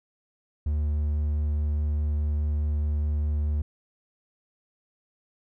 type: tone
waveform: triangle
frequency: 74.6 Hz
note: D2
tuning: 28 cents sharp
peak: -21 dBFS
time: 0.66-3.62 s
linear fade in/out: 5 ms
effects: none